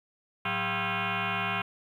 sine tone with frequency modulation, 697 Hz, F5, 4 cents flat, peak -27 dBFS, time 0.45-1.62 s, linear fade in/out 5 ms, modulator 294 Hz, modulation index 7.6, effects 10-bit

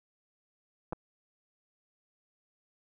clicks, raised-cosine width 1 ms, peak -22 / -22 dBFS, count 2, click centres 0.925 / 0.931 s, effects none

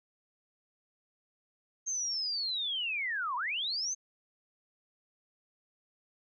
sine linear two-way sweep, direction down then up, 6430 to 935 to 6430 Hz, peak -31 dBFS, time 1.86-3.95 s, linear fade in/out 20 ms, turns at 3.36 s, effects none

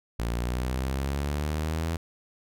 sawtooth exponential sweep, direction up, 56.9 to 83.7 Hz, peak -23 dBFS, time 0.19-1.97 s, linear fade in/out 5 ms, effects none

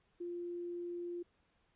sine tone, 348.5 Hz, F4, 4 cents flat, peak -39 dBFS, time 0.2-1.23 s, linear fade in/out 10 ms, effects pink hiss -75 dBFS RMS until 1.75 s + resampled to 8000 Hz

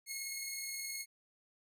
10% pulse beating tone pair, 2168 / 2187 Hz, C#7 / C#7, -39 / -24 cents, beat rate 19 Hz, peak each -31 / -39 dBFS, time 0.06-1.06 s, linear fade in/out 50 ms, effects none

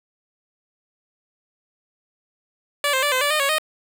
10% pulse tone with pitch steps, 577 / 525 / 582 / 514 / 579 / 611 / 555 / 620 Hz, D5 / C5 / D5 / C5 / D5 / D#5 / C#5 / D#5, -31 / +6 / -16 / -31 / -25 / -32 / +2 / -6 cents, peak -10 dBFS, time 2.84-3.584 s, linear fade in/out 2 ms, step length 93 ms, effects none

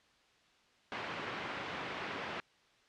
white band-pass noise, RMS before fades -41 dBFS, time 0.92-2.4 s, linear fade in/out 0 ms, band 120 to 2200 Hz, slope 12 dB/octave, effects white hiss -67 dBFS RMS until 2.88 s + low-pass 4000 Hz 12 dB/octave

